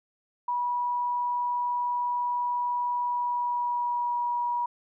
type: tone with pitch glide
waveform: sine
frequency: 973 to 963.5 Hz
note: B5 to B5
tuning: -26 to -43 cents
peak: -25 dBFS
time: 0.48-4.66 s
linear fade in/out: 5 ms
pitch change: -17 cents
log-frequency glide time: 3.02-4.17 s
effects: none